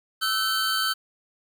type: tone cluster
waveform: square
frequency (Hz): 1315 / 1523 / 3101 / 4489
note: E6 / F#6 / G7 / C#8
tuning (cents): -5 / +50 / -19 / +21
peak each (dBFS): -29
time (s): 0.21-0.94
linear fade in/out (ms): 20
effects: 9-bit